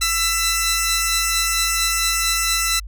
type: tone pair together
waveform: 10% pulse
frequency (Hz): 1334.8 / 2000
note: E6 / B6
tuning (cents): +21 / +21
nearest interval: perfect fifth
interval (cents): 700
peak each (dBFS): -12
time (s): 0.01-2.8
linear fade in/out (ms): 10
effects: added 50 Hz sine -30 dBFS peak until 2.87 s